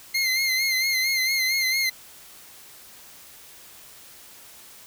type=tone with vibrato; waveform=25% pulse; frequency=2100 Hz; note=C7; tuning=6 cents sharp; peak=-17 dBFS; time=0.14-1.9 s; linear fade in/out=10 ms; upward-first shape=sine; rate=4.4 Hz; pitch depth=51 cents each way; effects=white hiss -47 dBFS RMS until 4.86 s